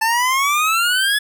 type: exponential sweep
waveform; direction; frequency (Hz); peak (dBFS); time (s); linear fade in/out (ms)
25% pulse; up; 878 to 1714; -11; 0.01-1.19; 10
effects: none